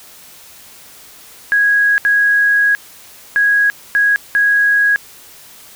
sine tone bursts at uneven times, 1654 Hz, G#6, 8 cents flat, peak -9 dBFS, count 5, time 1.52-1.98 / 2.05-2.75 / 3.36-3.7 / 3.95-4.16 / 4.35-4.96 s, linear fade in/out 0 ms, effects white hiss -40 dBFS RMS until 5.75 s

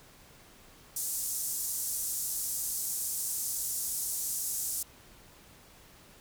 pink band-pass noise, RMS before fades -34 dBFS, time 0.96-4.83 s, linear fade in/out 5 ms, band 6800 to 15000 Hz, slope 24 dB/octave, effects pink hiss -56 dBFS RMS until 6.2 s

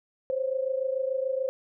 sine tone pair together, 520 / 546.9 Hz, C5 / C#5, -11 / -23 cents, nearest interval minor second, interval 88 cents, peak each -27 / -31 dBFS, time 0.3-1.49 s, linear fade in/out 0 ms, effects none

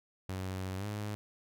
sawtooth tone with pitch glide, 94.1 to 104.41 Hz, F#2 to G#2, +30 to +10 cents, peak -32 dBFS, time 0.29-1.15 s, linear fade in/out 0 ms, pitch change +180 cents, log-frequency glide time 0.77-0.86 s, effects none

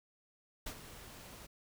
pink noise with ADSR envelope, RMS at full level -41 dBFS, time 0.66-1.47 s, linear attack 6 ms, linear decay 74 ms, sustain -11 dB, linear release 13 ms, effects none

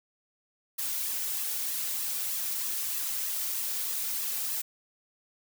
blue noise with flanger, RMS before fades -32 dBFS, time 0.78-4.62 s, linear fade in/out 10 ms, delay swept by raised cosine 1.3 to 3.2 ms, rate 3.2 Hz, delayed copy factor -0.65, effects none

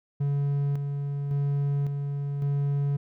triangle tone with tremolo, 141.8 Hz, C#3, 40 cents sharp, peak -21 dBFS, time 0.2-2.97 s, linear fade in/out 10 ms, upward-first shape square, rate 0.9 Hz, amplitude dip 40%, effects none

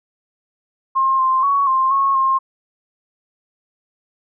sine tone with pitch steps, 1065 / 1048 / 1118 / 1054 / 1095 / 1065 Hz, C6 / C6 / C#6 / C6 / C#6 / C6, +30 / +2 / +14 / +12 / -22 / +30 cents, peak -13 dBFS, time 0.95-2.39 s, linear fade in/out 20 ms, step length 240 ms, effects none

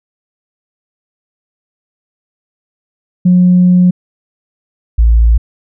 sine tone pair in turn, 180 / 56.7 Hz, F#3 / A#1, -47 / -47 cents, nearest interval octave + minor sixth, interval 2000 cents, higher first, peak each -3 dBFS, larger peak neither, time 3.25-3.91 / 4.98-5.38 s, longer first, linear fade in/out 10 ms, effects tanh soft clip ceiling 0 dBFS

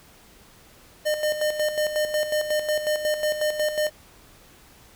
square tone with tremolo, 607 Hz, D#5, 43 cents flat, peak -21 dBFS, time 1.05-3.9 s, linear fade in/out 20 ms, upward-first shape square, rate 5.5 Hz, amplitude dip 60%, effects pink hiss -52 dBFS RMS until 4.95 s

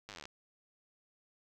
slowing click train, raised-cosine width 0.2 ms, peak -29 dBFS, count 15, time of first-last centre 0.09-0.255 s, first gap 9 ms, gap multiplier 1.04, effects none

